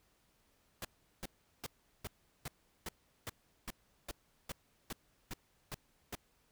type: noise bursts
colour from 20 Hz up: pink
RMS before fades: -42 dBFS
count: 14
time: 0.82-6.152 s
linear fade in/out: 2 ms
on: 28 ms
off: 380 ms
effects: pink hiss -73 dBFS RMS until 6.51 s